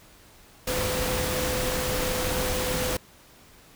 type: tone in noise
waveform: sine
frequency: 506 Hz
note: B4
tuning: 42 cents sharp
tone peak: -30 dBFS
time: 0.67-2.97 s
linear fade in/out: 5 ms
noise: pink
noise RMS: -28 dBFS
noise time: 0.67-2.97 s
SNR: -5 dB
effects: pink hiss -53 dBFS RMS until 3.75 s